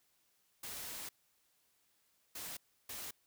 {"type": "noise bursts at uneven times", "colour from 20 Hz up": "white", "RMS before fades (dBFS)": -45, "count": 3, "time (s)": [[0.63, 1.09], [2.35, 2.57], [2.89, 3.11]], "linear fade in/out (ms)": 5, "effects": ["white hiss -75 dBFS RMS until 3.26 s"]}